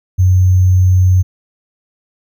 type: tone with sample-and-hold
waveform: sine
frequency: 92.1 Hz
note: F#2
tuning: 7 cents flat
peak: -6 dBFS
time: 0.18-1.23 s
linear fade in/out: 20 ms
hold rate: 6300 Hz
effects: none